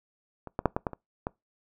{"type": "clicks", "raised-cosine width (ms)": 1, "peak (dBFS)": [-25, -15, -7, -13, -14, -24, -16], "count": 7, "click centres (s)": [0.473, 0.591, 0.657, 0.765, 0.868, 0.933, 1.269], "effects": ["noise-tail reverb RT60 0.2 s tail -24 dB re dry"]}